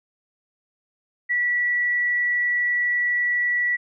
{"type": "tone", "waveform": "sine", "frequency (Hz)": 1948, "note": "B6", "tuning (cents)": -24, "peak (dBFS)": -19, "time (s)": [1.29, 3.77], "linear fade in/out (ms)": 20, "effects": []}